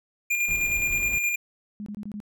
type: tone with tremolo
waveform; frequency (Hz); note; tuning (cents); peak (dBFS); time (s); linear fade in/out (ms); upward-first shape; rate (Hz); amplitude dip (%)
square; 2407; D7; +42; -22; 0.3-1.36; 10; square; 9.6; 35
type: noise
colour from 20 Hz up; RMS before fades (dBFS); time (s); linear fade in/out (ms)
brown; -37; 0.48-1.18; 0
type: tone bursts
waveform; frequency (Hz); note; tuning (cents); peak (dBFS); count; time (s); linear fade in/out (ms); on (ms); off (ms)
sine; 207.7; G#3; 0; -32; 5; 1.8-2.202; 0; 62; 23
effects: none

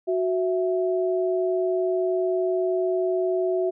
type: tone pair together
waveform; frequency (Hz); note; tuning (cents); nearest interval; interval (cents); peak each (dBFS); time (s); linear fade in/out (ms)
sine; 369.2 / 659.3; F#4 / E5; -4 / 0; minor seventh; 1004; -22 / -26; 0.07-3.71; 20
effects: none

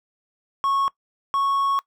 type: tone pair in turn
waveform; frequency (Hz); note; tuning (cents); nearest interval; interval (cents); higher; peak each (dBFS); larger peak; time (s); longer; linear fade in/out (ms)
triangle; 1100 / 1105; C#6 / C#6; -14 / -6; unison; 8; second; -17; neither; 0.64-0.88 / 1.34-1.79; second; 0
effects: noise-tail reverb RT60 0.1 s tail -21 dB re dry

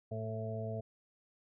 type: harmonic tone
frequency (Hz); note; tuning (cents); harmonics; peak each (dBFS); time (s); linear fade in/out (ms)
110.5; A2; +8; 1 / 2 / 4 / 5 / 6; -39 / -45 / -44 / -49 / -42; 0.11-0.81; 10
effects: none

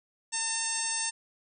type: harmonic tone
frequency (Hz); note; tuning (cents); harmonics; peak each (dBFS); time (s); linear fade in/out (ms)
902; A5; +43; 1 / 2 / 3 / 4 / 5 / 6 / 7 / 8 / 9; -40 / -39 / -40 / -43 / -41 / -39 / -36 / -43 / -32; 0.32-1.11; 20
effects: none

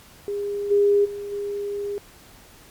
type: tone with level steps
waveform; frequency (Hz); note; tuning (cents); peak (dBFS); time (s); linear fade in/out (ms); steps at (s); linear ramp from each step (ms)
sine; 406.4; G#4; -38; -24 / -14 / -29 / -25; 0.28-1.98; 0; 0.7 / 1.04 / 1.31; 20
effects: pink hiss -49 dBFS RMS until 2.7 s + MP3 96 kbps

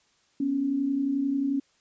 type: tone pair together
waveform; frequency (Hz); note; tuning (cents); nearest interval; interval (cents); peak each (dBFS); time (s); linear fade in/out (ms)
sine; 246.9 / 278.2; B3 / C#4; 0 / +6; major second; 206; -32 / -24; 0.4-1.6; 5
effects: white hiss -66 dBFS RMS until 1.8 s + resampled to 16000 Hz

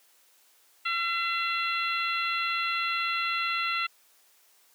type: harmonic tone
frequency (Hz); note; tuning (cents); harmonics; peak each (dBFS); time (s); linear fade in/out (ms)
678; E5; +49; 2 / 3 / 4 / 5 / 6; -30 / -33 / -31 / -37 / -38; 0.85-3.87; 10
effects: white hiss -62 dBFS RMS until 4.74 s + high-pass 400 Hz 12 dB/octave

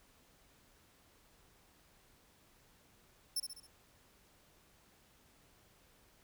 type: tone with echo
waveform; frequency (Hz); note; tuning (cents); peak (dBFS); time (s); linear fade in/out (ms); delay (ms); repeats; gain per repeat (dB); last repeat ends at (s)
20% pulse; 5360; E8; +28; -28; 3.36-3.4; 5; 67; 4; -6; 3.668
effects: pink hiss -67 dBFS RMS until 6.23 s

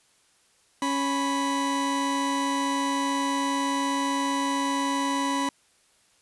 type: tone pair together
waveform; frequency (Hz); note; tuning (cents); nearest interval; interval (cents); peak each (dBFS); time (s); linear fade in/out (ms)
40% pulse; 277.2 / 987.8; C#4 / B5; 0 / 0; octave + minor seventh; 2200; -26; 0.82-5.49; 2
effects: white hiss -63 dBFS RMS until 6.21 s + resampled to 24000 Hz

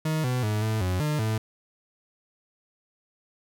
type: tone with pitch steps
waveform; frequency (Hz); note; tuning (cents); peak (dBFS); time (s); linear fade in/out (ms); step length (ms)
40% pulse; 156.8 / 125.8 / 106.4 / 109.6 / 91.5 / 150.7 / 109.6; D#3 / B2 / G#2 / A2 / F#2 / D3 / A2; +14 / +32 / +42 / -6 / -19 / +45 / -6; -23; 0.05-1.38; 5; 190
effects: none

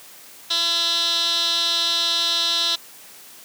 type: tone with band-pass filter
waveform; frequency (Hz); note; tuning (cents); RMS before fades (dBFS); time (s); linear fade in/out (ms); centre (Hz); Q
15% pulse; 337.9; E4; +43; -21; 0.5-2.76; 10; 4100; 7.2
effects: white hiss -44 dBFS RMS until 3.44 s + high-pass 150 Hz 12 dB/octave

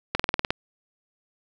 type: slowing click train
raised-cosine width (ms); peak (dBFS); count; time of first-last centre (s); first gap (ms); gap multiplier
0.3; -6; 8; 0.15-0.505; 45; 1.04
effects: none

